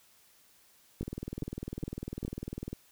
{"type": "two click trains", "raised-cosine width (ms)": 3, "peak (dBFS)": [-24, -22], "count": [35, 4], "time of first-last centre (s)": [[1.03, 2.73], [1.01, 2.25]], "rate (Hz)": [20, 2.42], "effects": ["white hiss -63 dBFS RMS until 2.91 s"]}